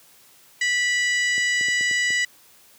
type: harmonic tone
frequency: 981 Hz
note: B5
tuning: 12 cents flat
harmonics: 2 / 3 / 4 / 5 / 6 / 7 / 8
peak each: -20 / -29 / -36 / -35 / -38 / -36 / -32 dBFS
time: 0.61-2.25 s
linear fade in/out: 5 ms
type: clicks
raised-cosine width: 2 ms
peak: -26 dBFS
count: 6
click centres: 1.38 / 1.611 / 1.685 / 1.81 / 1.912 / 2.105 s
effects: white hiss -53 dBFS RMS until 2.78 s + high-pass 80 Hz 12 dB/octave